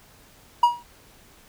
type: tone with exponential decay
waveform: triangle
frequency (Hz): 958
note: A#5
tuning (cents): +47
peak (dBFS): -8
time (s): 0.63-0.83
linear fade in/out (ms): 5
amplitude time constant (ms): 43
effects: pink hiss -53 dBFS RMS until 1.48 s